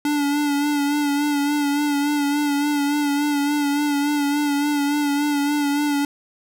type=tone with vibrato; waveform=square; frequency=289.5 Hz; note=D4; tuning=25 cents flat; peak=-19 dBFS; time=0.05-6.05 s; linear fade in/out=2 ms; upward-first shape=sine; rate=3.5 Hz; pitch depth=35 cents each way; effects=none